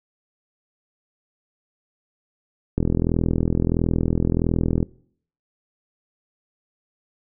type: click train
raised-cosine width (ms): 3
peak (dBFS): -7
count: 86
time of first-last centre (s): 2.78-4.828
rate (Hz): 41.5
effects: noise-tail reverb RT60 0.6 s tail -23 dB re dry